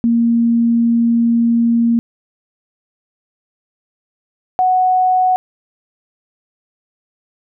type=tone pair in turn; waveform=sine; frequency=233.1 / 740 Hz; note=A#3 / F#5; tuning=0 / 0 cents; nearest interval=octave + minor sixth; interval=2000 cents; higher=second; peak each=-10 dBFS; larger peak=neither; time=0.04-1.99 / 4.59-5.36 s; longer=first; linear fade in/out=0 ms; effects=none